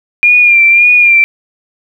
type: tone with vibrato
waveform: sine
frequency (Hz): 2401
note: D7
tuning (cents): +38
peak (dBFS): -3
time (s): 0.23-1.24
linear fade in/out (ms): 0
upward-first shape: sine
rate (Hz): 1.8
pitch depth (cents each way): 42
effects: 7-bit